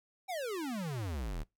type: exponential sweep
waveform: square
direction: down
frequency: 790 to 34.68 Hz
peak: -36 dBFS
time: 0.28-1.44 s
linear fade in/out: 20 ms
effects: noise-tail reverb RT60 0.2 s tail -23 dB re dry